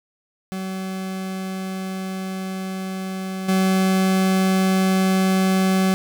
40% pulse tone with level steps, 189.2 Hz, F#3, 39 cents sharp, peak -25 / -15 dBFS, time 0.52-5.94 s, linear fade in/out 0 ms, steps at 3.48 s, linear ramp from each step 10 ms, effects none

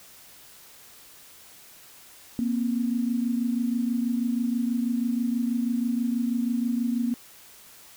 sine tone pair together, 235.4 / 261.6 Hz, A#3 / C4, +17 / 0 cents, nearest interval major second, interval 183 cents, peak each -24 / -29 dBFS, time 2.39-7.14 s, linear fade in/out 0 ms, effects white hiss -50 dBFS RMS until 7.96 s

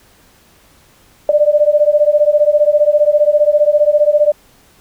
sine beating tone pair, 587.3 / 602.3 Hz, D5 / D5, 0 / +44 cents, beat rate 15 Hz, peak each -11 dBFS, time 1.29-4.32 s, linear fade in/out 2 ms, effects pink hiss -49 dBFS RMS until 4.8 s

